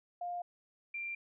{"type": "tone pair in turn", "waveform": "sine", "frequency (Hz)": [705, 2371], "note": ["F5", "D7"], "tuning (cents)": [16, 16], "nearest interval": "octave + major sixth", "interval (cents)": 2100, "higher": "second", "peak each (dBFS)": [-36, -37], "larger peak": "first", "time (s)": [[0.21, 0.42], [0.94, 1.15]], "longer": "neither", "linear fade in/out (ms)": 5, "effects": []}